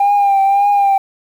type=tone with vibrato; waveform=sine; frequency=798 Hz; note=G5; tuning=31 cents sharp; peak=-7 dBFS; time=0-0.98 s; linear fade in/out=5 ms; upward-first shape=triangle; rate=1.8 Hz; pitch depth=45 cents each way; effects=tanh soft clip ceiling -7 dBFS + 7-bit